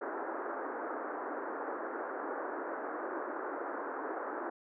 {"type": "band-pass noise", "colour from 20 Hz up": "pink", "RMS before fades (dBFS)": -39, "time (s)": [0.01, 4.5], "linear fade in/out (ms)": 10, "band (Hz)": [290, 1600], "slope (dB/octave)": 48, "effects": []}